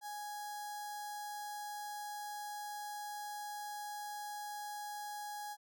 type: tone with notch filter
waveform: sawtooth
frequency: 830.6 Hz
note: G#5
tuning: in tune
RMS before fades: -44 dBFS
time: 0.01-5.57 s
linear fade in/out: 50 ms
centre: 2500 Hz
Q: 0.98
effects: none